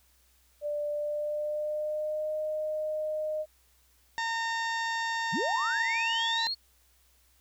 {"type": "tone with pitch glide", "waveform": "sine", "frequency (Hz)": [590, 615.8], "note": ["D5", "D#5"], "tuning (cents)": [8, -18], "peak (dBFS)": -29, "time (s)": [0.61, 3.46], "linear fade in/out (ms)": 50, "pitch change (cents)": 74, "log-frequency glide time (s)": [0.9, 2.33]}
{"type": "harmonic tone", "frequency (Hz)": 914, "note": "A#5", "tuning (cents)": -34, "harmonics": [1, 2, 3, 4, 5, 6, 7, 8], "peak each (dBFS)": [-32, -32, -45, -41, -45, -45, -51, -49], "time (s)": [4.18, 6.47], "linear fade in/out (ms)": 0}
{"type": "linear sweep", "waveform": "sine", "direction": "up", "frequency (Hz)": [117.6, 4400], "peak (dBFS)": -29, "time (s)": [5.32, 6.55], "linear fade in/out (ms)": 20}
{"effects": ["added 62 Hz sine -66 dBFS peak until 7.4 s", "white hiss -66 dBFS RMS until 7.4 s"]}